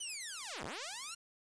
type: linear two-way sweep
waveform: 5% pulse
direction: down then up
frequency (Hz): 3063 to 58.27 to 1424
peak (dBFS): -30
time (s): 0-1.15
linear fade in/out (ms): 10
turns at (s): 0.64
effects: resampled to 22050 Hz + 10-bit